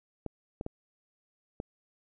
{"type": "clicks", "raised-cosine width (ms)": 2, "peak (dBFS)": -22, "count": 4, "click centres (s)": [0.263, 0.611, 0.664, 1.601], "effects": []}